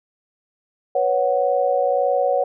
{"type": "chord", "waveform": "sine", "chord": "B suspended second", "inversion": "none", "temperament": "just", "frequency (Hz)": [493.9, 555.6, 740.8], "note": ["B4", "C#5", "F#5"], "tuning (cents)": [0, 4, 2], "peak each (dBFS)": [-22, -19, -21], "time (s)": [0.95, 2.44], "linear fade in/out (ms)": 5, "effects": []}